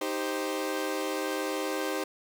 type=chord; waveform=sawtooth; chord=C minor; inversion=first; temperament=equal; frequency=311.1 / 392 / 523.3 Hz; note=Eb4 / G4 / C5; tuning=0 / 0 / 0 cents; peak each=-30 dBFS; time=0.01-2.04 s; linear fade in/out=5 ms; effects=none